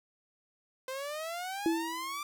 sawtooth exponential sweep, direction up, 514 to 1188 Hz, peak -32 dBFS, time 0.88-2.23 s, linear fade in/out 2 ms
sine tone with exponential decay, 329.6 Hz, E4, in tune, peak -23 dBFS, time 1.66-2.22 s, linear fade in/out 1 ms, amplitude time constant 120 ms
effects none

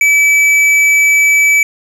triangle tone with tanh clipping, 2300 Hz, D7, 37 cents flat, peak -8 dBFS, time 0.01-1.63 s, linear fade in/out 2 ms, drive 14 dB, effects none

